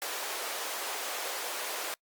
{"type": "high-pass noise", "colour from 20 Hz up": "pink", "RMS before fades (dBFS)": -36, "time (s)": [0.02, 1.94], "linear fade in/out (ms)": 0, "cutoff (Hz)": 450, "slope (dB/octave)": 24, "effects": ["noise-tail reverb RT60 0.1 s tail -26 dB re dry", "Opus 48 kbps"]}